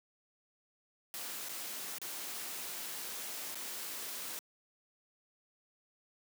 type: noise with dropouts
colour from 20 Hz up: white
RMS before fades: -42 dBFS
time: 1.14-4.39 s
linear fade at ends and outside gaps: 0 ms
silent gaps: 1.486-1.493 / 1.983-2.016 / 3.546-3.555 s
effects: high-pass 200 Hz 12 dB/octave